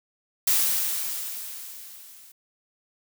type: noise with level ramp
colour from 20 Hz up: blue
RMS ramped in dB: -20 to -50 dBFS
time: 0.47-2.32 s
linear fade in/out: 5 ms
effects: none